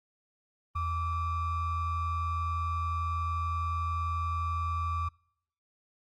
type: ring-modulated tone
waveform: triangle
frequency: 622.3 Hz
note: D#5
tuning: in tune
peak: -24 dBFS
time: 0.75-5.09 s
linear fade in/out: 10 ms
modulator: 539 Hz
effects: noise-tail reverb RT60 0.7 s tail -26 dB re dry + Opus 32 kbps